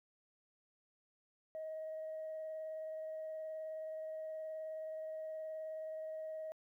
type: tone with vibrato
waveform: sine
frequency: 631 Hz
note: D#5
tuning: 24 cents sharp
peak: -40 dBFS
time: 1.55-6.52 s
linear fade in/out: 0 ms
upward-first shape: sine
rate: 19 Hz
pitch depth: 11 cents each way
effects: tanh soft clip ceiling -38 dBFS + 13-bit